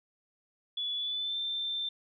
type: tone with pitch glide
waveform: sine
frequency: 3426 to 3565 Hz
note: A7 to A7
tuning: -47 to +22 cents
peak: -31 dBFS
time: 0.77-1.89 s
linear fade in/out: 5 ms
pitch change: +69 cents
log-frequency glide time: 0.96-1.38 s
effects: none